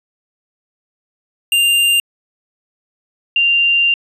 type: tone pair in turn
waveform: square / sine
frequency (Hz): 2794 / 2783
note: F7 / F7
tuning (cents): 0 / -7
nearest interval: unison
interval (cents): 7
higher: first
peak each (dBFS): -11 / -10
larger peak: second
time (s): 1.52-2 / 3.36-3.94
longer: second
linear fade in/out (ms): 2
effects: resampled to 32000 Hz